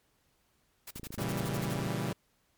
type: noise bursts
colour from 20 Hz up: white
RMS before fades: -44 dBFS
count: 11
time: 0.87-1.738 s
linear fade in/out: 5 ms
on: 38 ms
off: 45 ms
type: click train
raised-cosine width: 3 ms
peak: -31 dBFS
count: 26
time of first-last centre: 0.96-1.869 s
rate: 27.5 Hz
type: chord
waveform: sawtooth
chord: A# diminished seventh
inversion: none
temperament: equal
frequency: 116.54 / 138.59 / 164.81 / 196 Hz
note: A#2 / C#3 / E3 / G3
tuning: 0 / 0 / 0 / 0 cents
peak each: -33 dBFS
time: 1.18-2.13 s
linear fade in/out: 5 ms
effects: pink hiss -72 dBFS RMS until 2.57 s + MP3 96 kbps